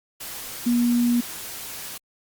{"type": "tone in noise", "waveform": "sine", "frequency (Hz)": 240, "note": "B3", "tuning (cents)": -49, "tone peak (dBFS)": -17, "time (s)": [0.66, 1.21], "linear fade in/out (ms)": 10, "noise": "white", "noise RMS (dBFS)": -35, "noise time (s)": [0.2, 1.98], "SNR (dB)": 15, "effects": ["Opus 48 kbps"]}